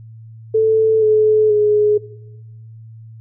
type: tone with pitch steps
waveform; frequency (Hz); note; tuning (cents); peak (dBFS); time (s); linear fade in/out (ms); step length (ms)
sine; 440.4 / 430.1 / 420; A4 / A4 / G#4; +2 / -39 / +19; -10; 0.54-1.98; 10; 480
effects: noise-tail reverb RT60 0.9 s tail -18 dB re dry + added 112 Hz sine -35 dBFS peak until 3.2 s